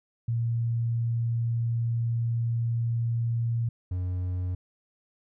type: tone pair in turn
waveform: sine / triangle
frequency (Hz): 116.54 / 90.7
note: A#2 / F#2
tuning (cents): 0 / -34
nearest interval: major third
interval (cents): 434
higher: first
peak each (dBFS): -24 / -25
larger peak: first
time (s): 0.28-3.69 / 3.91-4.55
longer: first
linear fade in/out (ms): 5
effects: none